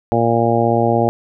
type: harmonic tone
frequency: 116.54 Hz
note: A#2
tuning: in tune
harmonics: 1 / 2 / 3 / 4 / 5 / 6 / 7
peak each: -20 / -20 / -20 / -20 / -20 / -20 / -20 dBFS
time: 0.12-1.09 s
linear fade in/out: 0 ms
effects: none